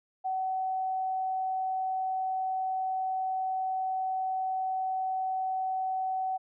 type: tone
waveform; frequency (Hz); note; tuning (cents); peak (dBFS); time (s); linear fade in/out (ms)
sine; 755; F#5; +35; -28; 0.24-6.38; 20
effects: none